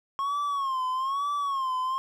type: tone with vibrato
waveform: triangle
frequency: 1087 Hz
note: C#6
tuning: 34 cents flat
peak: -24 dBFS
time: 0.19-1.98 s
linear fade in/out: 0 ms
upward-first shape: sine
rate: 1.1 Hz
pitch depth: 110 cents each way
effects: none